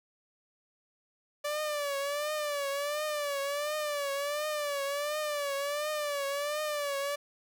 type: tone with vibrato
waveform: sawtooth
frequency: 582 Hz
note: D5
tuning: 16 cents flat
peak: -27 dBFS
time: 1.44-7.16 s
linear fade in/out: 10 ms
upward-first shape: triangle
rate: 1.4 Hz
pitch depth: 95 cents each way
effects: none